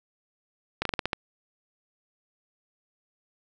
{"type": "slowing click train", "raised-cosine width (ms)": 0.3, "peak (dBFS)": -10, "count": 7, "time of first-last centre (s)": [0.82, 1.132], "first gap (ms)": 33, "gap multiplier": 1.18, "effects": []}